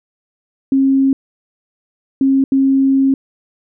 sine tone bursts at uneven times, 270 Hz, C#4, 45 cents flat, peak -9 dBFS, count 3, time 0.72-1.13 / 2.21-2.44 / 2.52-3.14 s, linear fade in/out 2 ms, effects none

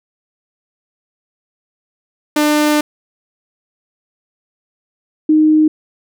sawtooth / sine tone pair in turn, 299.5 / 309.3 Hz, D4 / D#4, +34 / -10 cents, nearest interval minor second, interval 56 cents, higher second, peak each -7 dBFS, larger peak neither, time 2.36-2.81 / 5.29-5.68 s, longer first, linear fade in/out 5 ms, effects none

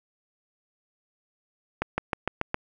accelerating click train, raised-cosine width 0.5 ms, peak -10 dBFS, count 6, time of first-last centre 1.82-2.544 s, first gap 160 ms, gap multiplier 0.95, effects none

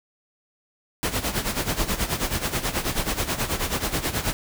pink noise with tremolo, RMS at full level -23 dBFS, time 1.03-4.33 s, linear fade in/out 0 ms, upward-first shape sine, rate 9.3 Hz, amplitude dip 75%, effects none

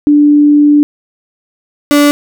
sine / 35% pulse tone pair in turn, 293.7 / 290.3 Hz, D4 / D4, 0 / -20 cents, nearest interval unison, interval 20 cents, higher first, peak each -3 dBFS, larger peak neither, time 0.07-0.83 / 1.91-2.11 s, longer first, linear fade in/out 0 ms, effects none

